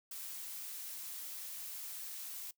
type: noise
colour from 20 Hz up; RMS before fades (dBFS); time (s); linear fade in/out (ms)
blue; -45; 0.11-2.51; 5
effects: noise-tail reverb RT60 0.1 s tail -20 dB re dry